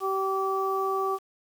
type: harmonic tone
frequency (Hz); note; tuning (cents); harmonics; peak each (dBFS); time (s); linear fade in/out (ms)
385.7; G4; -28; 1 / 2 / 3; -28 / -32 / -28; 0-1.19; 50
effects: 8-bit